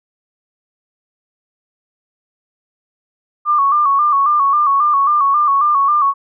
sine tone with vibrato, 1152 Hz, D6, 34 cents flat, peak -10 dBFS, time 3.45-6.14 s, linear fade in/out 50 ms, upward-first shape square, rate 3.7 Hz, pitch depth 66 cents each way, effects none

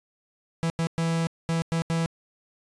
45% pulse tone bursts at uneven times, 165.1 Hz, E3, 3 cents sharp, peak -23 dBFS, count 6, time 0.63-0.7 / 0.79-0.87 / 0.98-1.27 / 1.49-1.62 / 1.72-1.82 / 1.9-2.06 s, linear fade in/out 0 ms, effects resampled to 22050 Hz

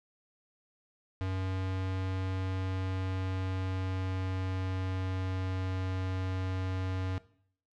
square tone with pitch glide, 94.2 to 93.5 Hz, F#2 to F#2, +32 to +19 cents, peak -32 dBFS, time 1.21-7.18 s, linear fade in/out 0 ms, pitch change -13 cents, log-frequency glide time 2.27-5.83 s, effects noise-tail reverb RT60 0.6 s tail -18 dB re dry + low-pass 4000 Hz 12 dB/octave

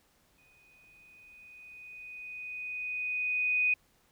sine tone with exponential growth, 2489 Hz, D#7, in tune, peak -23 dBFS, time 0.38-3.74 s, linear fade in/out 5 ms, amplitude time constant 730 ms, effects pink hiss -68 dBFS RMS until 4.11 s

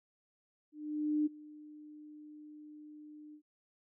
sine tone with ADSR envelope, 301.2 Hz, D4, 44 cents sharp, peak -27 dBFS, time 0.72-3.42 s, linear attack 540 ms, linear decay 18 ms, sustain -22 dB, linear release 80 ms, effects none

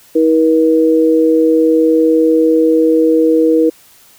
sine tone pair together, 320 / 479.5 Hz, D#4 / A#4, +49 / +49 cents, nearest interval perfect fifth, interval 700 cents, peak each -10 dBFS, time 0.15-3.7 s, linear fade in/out 10 ms, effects white hiss -45 dBFS RMS until 4.18 s

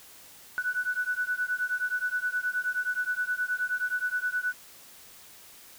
sine beating tone pair, 1480 / 1489.5 Hz, F#6 / F#6, 0 / +11 cents, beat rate 9.5 Hz, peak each -30 dBFS, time 0.58-4.53 s, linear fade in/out 0 ms, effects white hiss -51 dBFS RMS until 5.78 s

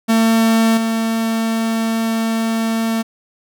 45% pulse tone with level steps, 225.3 Hz, A3, 41 cents sharp, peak -11 / -16 dBFS, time 0.08-3.03 s, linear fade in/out 20 ms, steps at 0.77 s, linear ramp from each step 5 ms, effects none

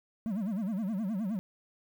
triangle tone with vibrato, 205.6 Hz, G#3, 17 cents flat, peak -28 dBFS, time 0.26-1.39 s, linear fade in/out 0 ms, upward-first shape sine, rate 9.6 Hz, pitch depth 210 cents each way, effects 10-bit

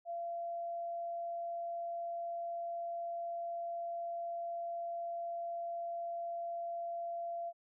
sine tone, 684 Hz, F5, 36 cents flat, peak -37 dBFS, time 0.05-7.53 s, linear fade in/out 50 ms, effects none

